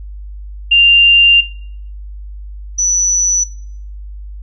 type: tone pair in turn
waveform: sine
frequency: 2789 / 5942 Hz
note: F7 / F#8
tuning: -3 / +6 cents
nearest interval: octave + minor second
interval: 1309 cents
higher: second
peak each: -5 / -11 dBFS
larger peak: first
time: 0.71-1.41 / 2.78-3.44 s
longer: first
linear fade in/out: 10 ms
effects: noise-tail reverb RT60 0.6 s tail -19 dB re dry + added 50 Hz sine -26 dBFS peak until 4.42 s